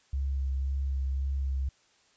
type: tone with vibrato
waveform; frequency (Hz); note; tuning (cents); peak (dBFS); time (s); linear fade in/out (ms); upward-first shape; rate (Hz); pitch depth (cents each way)
sine; 67.6; C#2; -43; -27; 0.13-1.69; 5; sine; 1.9; 20
effects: white hiss -65 dBFS RMS until 2.16 s + resampled to 16000 Hz